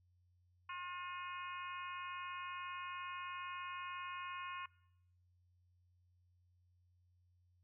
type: harmonic tone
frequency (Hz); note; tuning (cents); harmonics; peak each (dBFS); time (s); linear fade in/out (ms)
357.7; F4; +41; 3 / 4 / 5 / 6 / 7 / 8; -45 / -51 / -55 / -56 / -52 / -56; 0.69-4.66; 5
effects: noise-tail reverb RT60 0.8 s tail -22 dB re dry + added 89 Hz sine -70 dBFS peak until 7.63 s